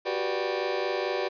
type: chord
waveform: sawtooth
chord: G major seventh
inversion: third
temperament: just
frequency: 367.5 / 392 / 490 / 588 Hz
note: F#4 / G4 / B4 / D5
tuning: -12 / 0 / -14 / +2 cents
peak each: -28 dBFS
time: 0.05-1.29 s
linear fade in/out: 20 ms
effects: resampled to 11025 Hz + 9-bit